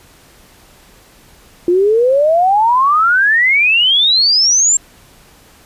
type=exponential sweep; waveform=sine; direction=up; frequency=342.4 to 7500 Hz; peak=-8 dBFS; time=1.68-4.77 s; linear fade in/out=2 ms; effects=pink hiss -45 dBFS RMS until 5.65 s + resampled to 32000 Hz